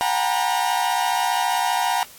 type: tone cluster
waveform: 40% pulse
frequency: 726 / 798 / 911 / 966 Hz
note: F#5 / G5 / A#5 / B5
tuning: -33 / +31 / -40 / -39 cents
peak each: -24 dBFS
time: 0.01-2.03 s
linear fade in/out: 0 ms
effects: white hiss -45 dBFS RMS until 2.18 s + AAC 64 kbps